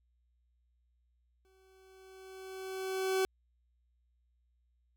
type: tone with exponential growth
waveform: 40% pulse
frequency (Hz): 379.7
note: F#4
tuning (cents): +45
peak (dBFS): -26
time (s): 1.45-3.25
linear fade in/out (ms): 0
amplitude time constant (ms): 390
effects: added 60 Hz sine -70 dBFS peak until 4.96 s